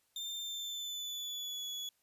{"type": "tone with pitch glide", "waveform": "35% pulse", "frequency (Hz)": [3592, 3392], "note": ["A7", "G#7"], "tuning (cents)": [35, 36], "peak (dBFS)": -37, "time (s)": [0.16, 1.89], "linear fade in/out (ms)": 2, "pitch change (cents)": -99, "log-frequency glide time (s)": [0.4, 1.65], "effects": ["white hiss -75 dBFS RMS until 2.02 s", "resampled to 32000 Hz"]}